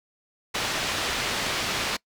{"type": "low-pass noise", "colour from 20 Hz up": "white", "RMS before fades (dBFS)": -28, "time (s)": [0.54, 1.97], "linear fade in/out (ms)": 10, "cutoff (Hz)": 4000, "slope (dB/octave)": 12, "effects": ["noise-tail reverb RT60 0.1 s tail -24 dB re dry"]}